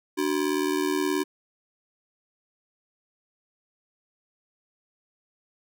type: ring-modulated tone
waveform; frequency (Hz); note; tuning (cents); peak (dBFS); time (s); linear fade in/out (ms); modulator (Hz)
square; 334; E4; +23; -21; 0.17-1.24; 20; 39.4
effects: none